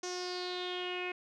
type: tone with low-pass filter sweep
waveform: sawtooth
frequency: 360.7 Hz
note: F#4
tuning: 44 cents flat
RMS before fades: -38 dBFS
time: 0.03-1.12 s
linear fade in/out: 5 ms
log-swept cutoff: 6100 to 2400 Hz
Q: 6.2
effects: none